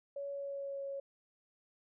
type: tone with pitch glide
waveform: sine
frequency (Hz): 562 to 552.7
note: C#5 to C#5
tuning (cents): +24 to -5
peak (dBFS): -38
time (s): 0.16-1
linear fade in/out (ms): 5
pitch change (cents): -29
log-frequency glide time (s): 0.29-0.83
effects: none